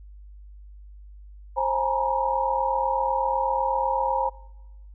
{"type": "tone cluster", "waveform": "sine", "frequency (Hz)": [531, 834, 922, 962], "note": ["C5", "G#5", "A#5", "B5"], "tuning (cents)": [25, 7, -19, -46], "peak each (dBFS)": -27, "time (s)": [1.56, 4.3], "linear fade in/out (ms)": 20, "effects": ["noise-tail reverb RT60 1.0 s tail -22 dB re dry", "added 50 Hz sine -42 dBFS peak until 4.94 s"]}